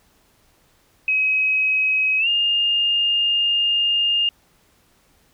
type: tone with pitch glide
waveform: sine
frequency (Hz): 2543 to 2822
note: D#7 to F7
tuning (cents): +37 to +17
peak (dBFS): -16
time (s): 1.08-4.29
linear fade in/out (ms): 2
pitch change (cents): +180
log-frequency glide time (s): 2.19-2.28
effects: pink hiss -59 dBFS RMS until 5.33 s